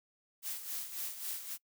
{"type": "noise with tremolo", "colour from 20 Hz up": "blue", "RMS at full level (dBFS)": -38, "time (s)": [0.42, 1.58], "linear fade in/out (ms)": 50, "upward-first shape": "sine", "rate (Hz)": 3.7, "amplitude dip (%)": 65, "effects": ["noise-tail reverb RT60 0.1 s tail -24 dB re dry"]}